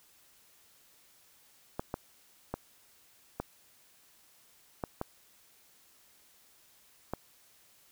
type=clicks; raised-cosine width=1 ms; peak=-19 dBFS; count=7; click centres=1.795 / 1.941 / 2.54 / 3.4 / 4.838 / 5.014 / 7.136 s; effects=white hiss -63 dBFS RMS until 7.91 s